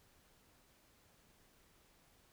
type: silence
effects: pink hiss -69 dBFS RMS until 2.32 s